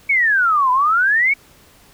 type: exponential two-way sweep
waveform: sine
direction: down then up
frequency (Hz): 2279 to 987.8 to 2279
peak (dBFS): -12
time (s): 0.09-1.34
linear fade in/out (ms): 10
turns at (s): 0.71
effects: pink hiss -49 dBFS RMS until 1.93 s